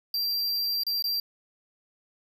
square tone with dropouts, 4722 Hz, D8, 9 cents sharp, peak -26 dBFS, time 0.14-1.2 s, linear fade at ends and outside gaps 2 ms, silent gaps 0.835-0.866 / 1.024-1.041 s, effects none

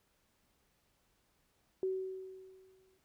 sine tone with exponential decay, 377.6 Hz, F#4, 35 cents sharp, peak -30 dBFS, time 1.83-2.98 s, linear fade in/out 1 ms, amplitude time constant 250 ms, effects pink hiss -75 dBFS RMS until 3.04 s

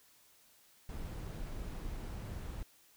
brown noise, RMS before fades -42 dBFS, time 0.89-2.63 s, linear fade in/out 2 ms, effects white hiss -65 dBFS RMS until 2.96 s

